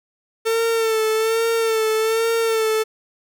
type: tone with vibrato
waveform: 45% pulse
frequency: 447.6 Hz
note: A4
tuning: 30 cents sharp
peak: -17 dBFS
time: 0.45-2.84 s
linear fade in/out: 20 ms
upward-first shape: sine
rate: 1.2 Hz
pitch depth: 41 cents each way
effects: none